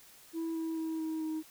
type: tone with pitch steps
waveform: sine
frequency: 327.9 / 324.5 / 321.2 / 317.8 / 314.5 Hz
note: E4 / E4 / E4 / D#4 / D#4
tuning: -9 / -27 / -45 / +37 / +19 cents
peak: -30 dBFS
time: 0.33-1.43 s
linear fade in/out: 50 ms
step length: 220 ms
effects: tanh soft clip ceiling -32 dBFS + white hiss -57 dBFS RMS until 1.5 s